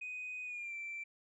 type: tone with pitch glide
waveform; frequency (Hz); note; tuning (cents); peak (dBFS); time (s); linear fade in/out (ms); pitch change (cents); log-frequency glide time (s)
sine; 2497 to 2343; D#7 to D7; +6 to -5; -39; 0.01-1.04; 10; -111; 0.44-0.74
effects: tanh soft clip ceiling -37 dBFS